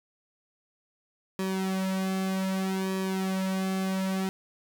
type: tone with flanger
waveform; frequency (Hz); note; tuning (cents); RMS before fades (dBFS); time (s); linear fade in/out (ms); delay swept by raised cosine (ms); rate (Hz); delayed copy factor
sawtooth; 190; F#3; +46; -29; 1.39-4.29; 0; 1.4 to 3.2; 0.64; -0.85
effects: none